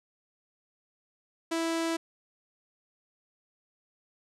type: tone with low-pass filter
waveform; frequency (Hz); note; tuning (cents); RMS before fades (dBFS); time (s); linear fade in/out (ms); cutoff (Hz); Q
sawtooth; 329.6; E4; 0; -30; 1.51-1.97; 10; 9000; 0.95
effects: none